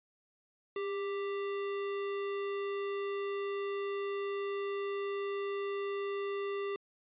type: tone with sample-and-hold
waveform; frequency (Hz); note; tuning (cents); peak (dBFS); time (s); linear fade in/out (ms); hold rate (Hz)
sine; 400.6; G4; +38; -33; 0.76-6.76; 2; 1575
effects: resampled to 8000 Hz

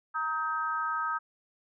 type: chord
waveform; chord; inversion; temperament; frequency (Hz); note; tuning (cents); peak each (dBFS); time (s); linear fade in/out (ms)
sine; Eb major; second; equal with one note detuned; 932.3 / 1268.5 / 1568; Bb5 / Eb6 / G6; 0 / +33 / 0; -36 / -30 / -35; 0.14-1.19; 20
effects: none

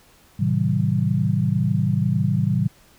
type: chord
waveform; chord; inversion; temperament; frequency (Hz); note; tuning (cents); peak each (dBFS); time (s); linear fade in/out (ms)
sine; A diminished seventh; none; just; 110 / 132 / 158.4 / 190.08; A2 / C3 / Eb3 / Gb3; 0 / +16 / +31 / +47; -23; 0.39-2.68; 10
effects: pink hiss -54 dBFS RMS until 2.98 s

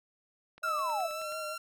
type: click train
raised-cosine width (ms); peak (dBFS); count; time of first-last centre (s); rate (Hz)
0.3; -36; 8; 0.58-1.322; 9.43
type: tone with vibrato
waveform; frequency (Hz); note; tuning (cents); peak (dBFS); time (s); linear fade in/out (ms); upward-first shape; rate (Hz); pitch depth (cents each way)
sine; 620; D#5; -6; -38; 0.62-1.57; 50; sine; 5.6; 40
type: linear sweep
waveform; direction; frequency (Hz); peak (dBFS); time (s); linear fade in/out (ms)
sine; down; 1443 to 622.3; -30; 0.63-1.08; 10
type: tone with pitch glide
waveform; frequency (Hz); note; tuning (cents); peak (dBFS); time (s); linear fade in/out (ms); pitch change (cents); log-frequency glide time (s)
sawtooth; 1318.5 to 1369.7; E6 to F6; 0 to -34; -34; 0.63-1.58; 5; +66; 1.13-1.34
effects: none

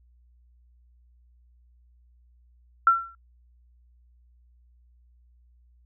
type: tone with exponential decay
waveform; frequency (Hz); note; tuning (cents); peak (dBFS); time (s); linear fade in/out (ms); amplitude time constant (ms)
sine; 1355; E6; +47; -11; 2.87-3.15; 2; 60
effects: noise-tail reverb RT60 0.1 s tail -26 dB re dry + added 60 Hz sine -56 dBFS peak until 5.85 s

